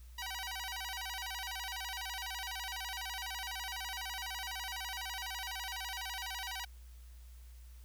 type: tone with vibrato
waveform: 10% pulse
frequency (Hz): 858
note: A5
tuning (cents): -44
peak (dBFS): -31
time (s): 0.18-6.65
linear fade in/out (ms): 5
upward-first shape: square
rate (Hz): 12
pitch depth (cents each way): 200
effects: added 60 Hz sine -50 dBFS peak until 7.84 s + white hiss -66 dBFS RMS until 7.84 s